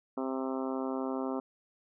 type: harmonic tone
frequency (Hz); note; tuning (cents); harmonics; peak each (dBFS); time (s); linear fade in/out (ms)
131.9; C3; +14; 2 / 3 / 4 / 5 / 6 / 7 / 8 / 9 / 10; -34 / -38 / -40 / -42 / -44 / -45 / -46 / -47 / -48; 0.17-1.4; 5
effects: none